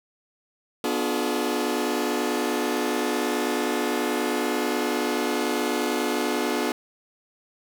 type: chord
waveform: sawtooth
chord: B diminished seventh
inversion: none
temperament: just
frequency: 246.9 / 296.3 / 355.6 / 426.7 Hz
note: B3 / D4 / F4 / Ab4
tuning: 0 / +15 / +31 / +47 cents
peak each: -25 dBFS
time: 0.84-6.72 s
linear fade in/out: 2 ms
effects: none